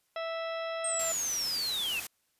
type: harmonic tone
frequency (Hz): 658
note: E5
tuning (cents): -3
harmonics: 1 / 2 / 3 / 4 / 5 / 6 / 8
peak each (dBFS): -34 / -40 / -44 / -46 / -48 / -50 / -52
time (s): 0.16-1.12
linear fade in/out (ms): 2
type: linear sweep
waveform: sine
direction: down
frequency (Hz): 8440 to 2517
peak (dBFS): -30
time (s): 0.84-2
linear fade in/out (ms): 5
type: noise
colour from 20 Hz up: white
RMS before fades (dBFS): -39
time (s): 0.99-2.07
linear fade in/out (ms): 5
effects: white hiss -74 dBFS RMS until 2.39 s + resampled to 32000 Hz